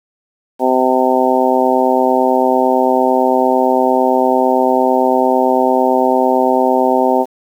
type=harmonic tone; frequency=128.9 Hz; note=C3; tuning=26 cents flat; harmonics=2 / 3 / 4 / 5 / 6 / 7; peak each=-17 / -17 / -17 / -17 / -17 / -17 dBFS; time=0.59-7.26 s; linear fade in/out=50 ms; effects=7-bit